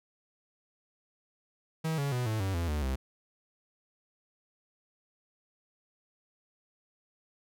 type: tone with pitch steps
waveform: 45% pulse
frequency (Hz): 160.1 / 140.99 / 124.17 / 109.35 / 96.3 / 84.81 / 74.69 / 65.78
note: D#3 / C#3 / B2 / A2 / G2 / E2 / D2 / C2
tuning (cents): +50 / +30 / +10 / -10 / -30 / +50 / +30 / +10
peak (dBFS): -29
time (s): 1.84-2.96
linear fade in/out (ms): 10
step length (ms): 140
effects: none